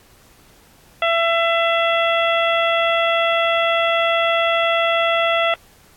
harmonic tone, 670 Hz, E5, 28 cents sharp, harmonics 1 / 2 / 3 / 4 / 5, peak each -18 / -21 / -23 / -24 / -25 dBFS, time 1.02-5.54 s, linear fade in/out 2 ms, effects pink hiss -51 dBFS RMS until 5.96 s + AAC 64 kbps

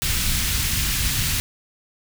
pink band-stop noise, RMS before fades -22 dBFS, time 0.02-1.4 s, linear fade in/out 0 ms, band 140 to 2200 Hz, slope 12 dB/octave, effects none

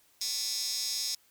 15% pulse tone with high-pass filter, 222.6 Hz, A3, 20 cents sharp, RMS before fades -33 dBFS, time 0.21-1.15 s, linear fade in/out 5 ms, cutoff 5300 Hz, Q 4, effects white hiss -65 dBFS RMS until 1.3 s

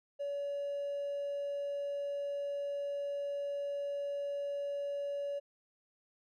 triangle tone with hard clipping, 568 Hz, C#5, 42 cents sharp, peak -35 dBFS, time 0.19-5.4 s, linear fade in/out 20 ms, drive 4 dB, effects none

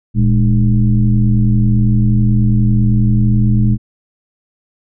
sine tone with frequency modulation, 116.54 Hz, A#2, in tune, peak -8 dBFS, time 0.14-3.78 s, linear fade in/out 50 ms, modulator 90.4 Hz, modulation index 1.1, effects none

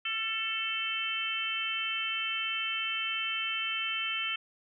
harmonic tone with a mistuned harmonic, 441.4 Hz, A4, 5 cents sharp, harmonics 3 / 4 / 5 / 6 / 7, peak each -39 / -43 / -39 / -34 / -34 dBFS, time 0.05-4.36 s, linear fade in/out 5 ms, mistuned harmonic 3, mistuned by +30 cents, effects none

